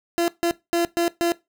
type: tone bursts at uneven times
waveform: 30% pulse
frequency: 341.3 Hz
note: F4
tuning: 40 cents flat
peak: -16 dBFS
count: 5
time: 0.18-0.28 / 0.43-0.51 / 0.73-0.85 / 0.97-1.08 / 1.21-1.32 s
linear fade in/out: 0 ms
effects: noise-tail reverb RT60 0.2 s tail -19 dB re dry